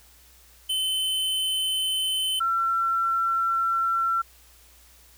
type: tone pair in turn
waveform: square / sine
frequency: 3055 / 1352.2 Hz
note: G7 / E6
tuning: -45 / +44 cents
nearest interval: octave + major second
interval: 1411 cents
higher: first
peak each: -24 / -21 dBFS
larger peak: second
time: 0.69-2.4 / 2.4-4.22 s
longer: second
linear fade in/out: 10 ms
effects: added 60 Hz sine -56 dBFS peak until 5.17 s + white hiss -55 dBFS RMS until 5.17 s